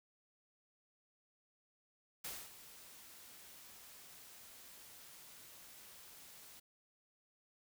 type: noise with ADSR envelope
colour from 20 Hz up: white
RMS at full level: -44 dBFS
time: 2.24-6.6 s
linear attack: 8 ms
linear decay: 240 ms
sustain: -13 dB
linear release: 8 ms
effects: none